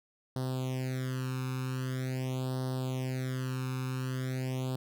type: tone with flanger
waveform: sawtooth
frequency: 129.4 Hz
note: C3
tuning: 19 cents flat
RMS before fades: -34 dBFS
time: 0.36-4.76 s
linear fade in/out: 2 ms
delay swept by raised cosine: 0.21 to 0.78 ms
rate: 0.44 Hz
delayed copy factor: +1
effects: none